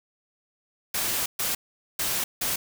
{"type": "noise bursts at uneven times", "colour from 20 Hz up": "white", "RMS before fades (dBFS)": -27, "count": 4, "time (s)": [[0.94, 1.26], [1.39, 1.55], [1.99, 2.24], [2.41, 2.56]], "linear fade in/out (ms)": 5, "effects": []}